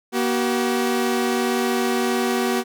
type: tone pair together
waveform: sawtooth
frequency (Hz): 239.6 / 380.3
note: A#3 / F#4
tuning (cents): +48 / +48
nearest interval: minor sixth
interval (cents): 800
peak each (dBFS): -18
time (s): 0.12-2.64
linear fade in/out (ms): 50
effects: none